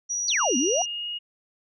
sine tone, 5800 Hz, F#8, 35 cents flat, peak -25 dBFS, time 0.09-0.86 s, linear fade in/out 20 ms
sine exponential two-way sweep, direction down then up, 4766 to 233.1 to 770 Hz, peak -22 dBFS, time 0.28-0.82 s, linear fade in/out 2 ms, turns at 0.57 s
sine tone with pitch glide, 2827 to 2871 Hz, F7 to F7, +20 to +47 cents, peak -29 dBFS, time 0.39-1.19 s, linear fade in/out 20 ms, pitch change +27 cents, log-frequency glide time 0.76-1.08 s
effects none

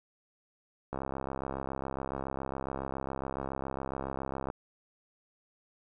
click train, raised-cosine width 1 ms, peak -21 dBFS, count 241, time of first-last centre 0.93-4.501 s, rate 67.2 Hz, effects none

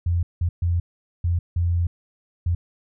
sine tone bursts at uneven times, 86.3 Hz, F2, 20 cents flat, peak -18 dBFS, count 6, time 0.06-0.23 / 0.41-0.49 / 0.62-0.8 / 1.24-1.39 / 1.56-1.87 / 2.46-2.55 s, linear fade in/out 5 ms, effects none

